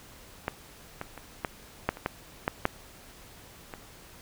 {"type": "clicks", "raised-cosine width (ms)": 0.5, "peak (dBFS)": [-13, -19, -26, -13, -9, -27, -12, -10, -8, -23], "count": 10, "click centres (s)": [0.481, 1.014, 1.177, 1.448, 1.89, 1.971, 2.061, 2.479, 2.654, 3.738], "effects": ["pink hiss -51 dBFS RMS until 4.21 s"]}